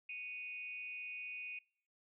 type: tone with amplitude modulation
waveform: sine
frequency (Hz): 2489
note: D#7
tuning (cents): 0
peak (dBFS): -39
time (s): 0.09-1.59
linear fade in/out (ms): 5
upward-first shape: sine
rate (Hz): 265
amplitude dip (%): 75
effects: noise-tail reverb RT60 0.6 s tail -25 dB re dry